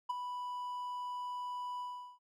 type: tone with ADSR envelope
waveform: triangle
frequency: 987.8 Hz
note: B5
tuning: in tune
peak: -28 dBFS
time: 0.09-2.19 s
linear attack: 12 ms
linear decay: 16 ms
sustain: -8 dB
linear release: 390 ms
effects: none